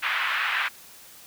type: band-pass noise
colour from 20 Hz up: pink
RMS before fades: -26 dBFS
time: 0.02-0.69 s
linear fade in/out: 20 ms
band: 1200 to 2800 Hz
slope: 24 dB/octave
effects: white hiss -48 dBFS RMS until 1.26 s